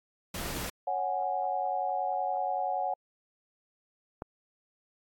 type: noise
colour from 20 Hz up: pink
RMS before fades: -36 dBFS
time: 0.34-0.7 s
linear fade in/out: 5 ms
type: chord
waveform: sine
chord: C# suspended fourth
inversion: none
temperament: equal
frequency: 554.4 / 740 / 830.6 Hz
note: C#5 / F#5 / G#5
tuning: 0 / 0 / 0 cents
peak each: -36 / -30 / -34 dBFS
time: 0.87-2.94 s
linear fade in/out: 5 ms
type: click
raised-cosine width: 1 ms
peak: -22 dBFS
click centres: 4.221 s
effects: AAC 64 kbps